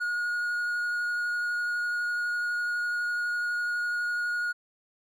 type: tone with vibrato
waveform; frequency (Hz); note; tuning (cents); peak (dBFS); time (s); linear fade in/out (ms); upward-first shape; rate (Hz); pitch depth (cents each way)
triangle; 1442; F#6; -45; -25; 0-4.53; 20; triangle; 12; 10
effects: none